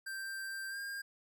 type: tone with pitch glide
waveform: square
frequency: 1574 to 1608 Hz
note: G6 to G6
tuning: +7 to +44 cents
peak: -40 dBFS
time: 0.06-1.02 s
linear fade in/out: 10 ms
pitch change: +37 cents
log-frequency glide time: 0.69-0.78 s
effects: none